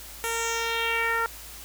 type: tone with low-pass filter sweep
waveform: 10% pulse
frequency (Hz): 459.3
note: A#4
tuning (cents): -26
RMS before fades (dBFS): -27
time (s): 0.24-1.26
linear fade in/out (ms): 0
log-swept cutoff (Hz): 11000 to 1400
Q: 2.8
effects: added 55 Hz sine -47 dBFS peak until 1.64 s + white hiss -43 dBFS RMS until 1.64 s